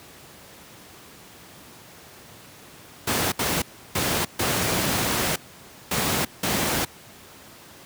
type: noise bursts at uneven times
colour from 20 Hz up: pink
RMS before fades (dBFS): -23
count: 6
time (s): 3.07-3.32 / 3.39-3.62 / 3.95-4.25 / 4.39-5.36 / 5.91-6.25 / 6.43-6.85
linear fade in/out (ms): 5
effects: pink hiss -46 dBFS RMS until 7.85 s + high-pass 100 Hz 12 dB/octave